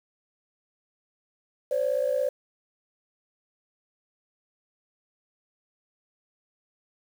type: tone pair together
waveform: sine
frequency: 518.6 / 576 Hz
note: C5 / D5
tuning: -15 / -34 cents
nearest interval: major second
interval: 181 cents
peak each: -25 dBFS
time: 1.71-2.29 s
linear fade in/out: 5 ms
effects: tanh soft clip ceiling -16 dBFS + 8-bit